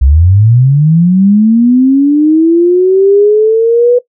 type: linear sweep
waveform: sine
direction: up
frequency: 61.74 to 494 Hz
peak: -3 dBFS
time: 0.01-3.99 s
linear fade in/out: 10 ms
effects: noise-tail reverb RT60 0.1 s tail -17 dB re dry